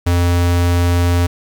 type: tone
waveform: square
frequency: 87.31 Hz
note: F2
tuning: in tune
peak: -12 dBFS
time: 0.06-1.27 s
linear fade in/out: 10 ms
effects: 8-bit